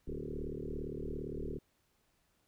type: tone with frequency modulation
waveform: sine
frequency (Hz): 207.7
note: G#3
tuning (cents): 0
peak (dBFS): -37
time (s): 0.07-1.59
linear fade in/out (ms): 10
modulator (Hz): 37.5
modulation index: 6.2
effects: pink hiss -75 dBFS RMS until 2.47 s